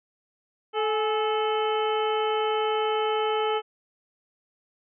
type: harmonic tone with a mistuned harmonic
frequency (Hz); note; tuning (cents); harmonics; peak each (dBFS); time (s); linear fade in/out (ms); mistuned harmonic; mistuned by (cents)
435.4; A4; -18; 1 / 2 / 3 / 4 / 5 / 6 / 7; -25 / -28 / -31 / -43 / -39 / -42 / -35; 0.73-3.62; 50; 2; -58
effects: none